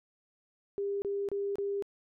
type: tone bursts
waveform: sine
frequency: 400.6 Hz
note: G4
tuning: 38 cents sharp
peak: -30 dBFS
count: 4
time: 0.78-1.824 s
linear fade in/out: 0 ms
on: 240 ms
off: 28 ms
effects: none